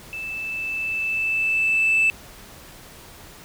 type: tone with level ramp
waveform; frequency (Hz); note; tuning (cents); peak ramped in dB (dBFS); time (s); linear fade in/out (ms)
sine; 2637; E7; 0; -29 to -13; 0.13-2.1; 0
effects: tanh soft clip ceiling -13 dBFS + pink hiss -44 dBFS RMS until 3.44 s